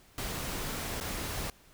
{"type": "noise with dropouts", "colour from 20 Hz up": "pink", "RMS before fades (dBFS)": -36, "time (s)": [0.18, 1.5], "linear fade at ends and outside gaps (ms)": 1, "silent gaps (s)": [1.001, 1.009], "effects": ["pink hiss -60 dBFS RMS until 1.73 s"]}